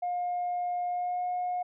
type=tone with pitch glide; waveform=sine; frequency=712 to 719.9 Hz; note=F5 to F#5; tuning=+33 to -48 cents; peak=-27 dBFS; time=0.02-1.63 s; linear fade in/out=10 ms; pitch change=+19 cents; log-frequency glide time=0.87-1.23 s; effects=tanh soft clip ceiling -25 dBFS